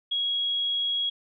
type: tone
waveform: sine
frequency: 3313 Hz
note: G#7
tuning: 5 cents flat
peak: -24 dBFS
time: 0.11-1.1 s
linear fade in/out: 10 ms
effects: none